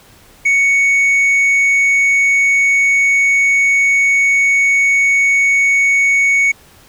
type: tone with tanh clipping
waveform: triangle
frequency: 2225 Hz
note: C#7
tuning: 6 cents sharp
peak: -10 dBFS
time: 0.45-6.52 s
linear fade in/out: 10 ms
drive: 8 dB
effects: pink hiss -45 dBFS RMS until 6.88 s